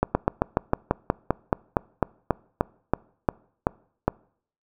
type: slowing click train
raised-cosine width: 1 ms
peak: -5 dBFS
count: 18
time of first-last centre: 0.03-4.08 s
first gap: 120 ms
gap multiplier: 1.08
effects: noise-tail reverb RT60 0.6 s tail -25 dB re dry